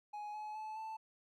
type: tone with pitch steps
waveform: triangle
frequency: 836 / 850.6 / 865.5 / 880.6 Hz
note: G#5 / G#5 / A5 / A5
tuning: +11 / +41 / -29 / +1 cents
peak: -40 dBFS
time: 0.13-0.97 s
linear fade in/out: 10 ms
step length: 210 ms
effects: none